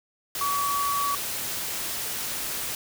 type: tone in noise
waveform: sine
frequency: 1135 Hz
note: C#6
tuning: 41 cents sharp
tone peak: -24 dBFS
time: 0.41-1.15 s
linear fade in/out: 2 ms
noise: white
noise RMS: -31 dBFS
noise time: 0.35-2.75 s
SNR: +4 dB
effects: none